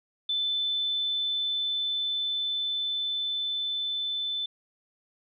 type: tone with level ramp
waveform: sine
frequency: 3520 Hz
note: A7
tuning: in tune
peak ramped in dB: -25 to -28 dBFS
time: 0.29-4.46 s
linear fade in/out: 5 ms
effects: none